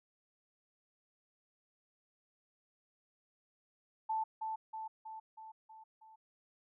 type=tone with echo; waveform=sine; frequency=880 Hz; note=A5; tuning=in tune; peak=-32 dBFS; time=4.09-4.24 s; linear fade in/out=10 ms; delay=320 ms; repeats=6; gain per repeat=-4 dB; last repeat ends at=6.16 s; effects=none